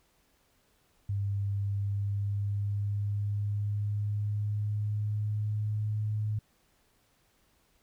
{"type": "tone with pitch glide", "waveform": "sine", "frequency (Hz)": [100, 106.56], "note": ["G2", "G#2"], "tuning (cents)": [35, 45], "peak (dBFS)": -28, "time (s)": [1.09, 6.39], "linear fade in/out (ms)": 5, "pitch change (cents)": 110, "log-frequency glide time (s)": [1.59, 6], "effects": ["pink hiss -69 dBFS RMS until 7.82 s"]}